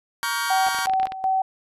sawtooth chord, G half-diminished seventh, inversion first, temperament just, 940.8 / 1128.9 / 1411.2 / 1568 Hz, Bb5 / Db6 / F6 / G6, +16 / +31 / +18 / 0 cents, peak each -25 dBFS, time 0.23-0.86 s, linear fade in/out 0 ms
sine tone with tremolo, 762 Hz, G5, 49 cents flat, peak -18 dBFS, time 0.5-1.42 s, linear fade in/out 5 ms, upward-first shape square, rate 2.7 Hz, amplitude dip 75%
clicks, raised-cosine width 0.3 ms, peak -17 dBFS, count 10, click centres 0.668 / 0.747 / 0.788 / 0.857 / 0.897 / 0.936 / 0.999 / 1.031 / 1.07 / 1.121 s
effects resampled to 32000 Hz

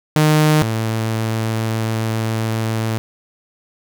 sawtooth tone pair in turn, 153.4 / 111.58 Hz, D#3 / A2, -24 / +25 cents, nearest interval tritone, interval 551 cents, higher first, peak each -7 / -14 dBFS, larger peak first, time 0.16-0.62 / 0.62-2.98 s, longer second, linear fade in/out 0 ms, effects none

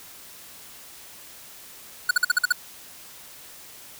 square tone bursts, 1466 Hz, F#6, 16 cents flat, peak -16 dBFS, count 7, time 2.09-2.524 s, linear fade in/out 5 ms, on 20 ms, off 49 ms, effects white hiss -45 dBFS RMS until 3.99 s

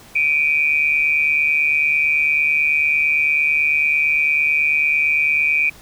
sine tone pair together, 2325 / 2474 Hz, D7 / D#7, -18 / -10 cents, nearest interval minor second, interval 108 cents, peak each -17 dBFS, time 0.15-5.7 s, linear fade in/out 10 ms, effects pink hiss -44 dBFS RMS until 5.81 s

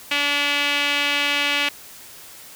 sawtooth tone with band-pass filter, 287.6 Hz, D4, 36 cents flat, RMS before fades -21 dBFS, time 0.11-1.69 s, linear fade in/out 5 ms, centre 2700 Hz, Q 2.7, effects white hiss -42 dBFS RMS until 2.55 s

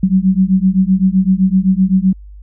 sine beating tone pair, 185 / 192.8 Hz, F#3 / G3, 0 / -28 cents, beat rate 7.8 Hz, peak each -12 dBFS, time 0.03-2.13 s, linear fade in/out 5 ms, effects added 50 Hz sine -32 dBFS peak until 2.42 s

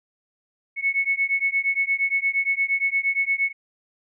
sine beating tone pair, 2200 / 2208.6 Hz, C#7 / C#7, -14 / -7 cents, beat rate 8.6 Hz, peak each -23 dBFS, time 0.76-3.53 s, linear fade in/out 50 ms, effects none

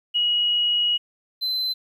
sine / triangle tone pair in turn, 2903 / 4060 Hz, F#7 / B7, -34 / +47 cents, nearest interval tritone, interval 581 cents, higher second, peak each -18 / -21 dBFS, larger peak first, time 0.14-0.98 / 1.41-1.74 s, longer first, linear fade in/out 20 ms, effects 10-bit

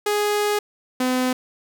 sawtooth tone pair in turn, 415.6 / 254.3 Hz, G#4 / C4, +1 / -49 cents, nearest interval major sixth, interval 850 cents, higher first, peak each -15 dBFS, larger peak neither, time 0.06-0.59 / 1-1.33 s, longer first, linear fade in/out 5 ms, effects none

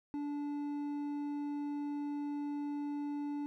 triangle tone with hard clipping, 290.2 Hz, D4, 21 cents flat, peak -37 dBFS, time 0.14-3.46 s, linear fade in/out 0 ms, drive 9 dB, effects none

